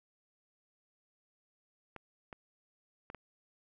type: clicks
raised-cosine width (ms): 0.5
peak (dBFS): -30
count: 4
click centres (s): 1.963 / 2.328 / 3.101 / 3.147
effects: none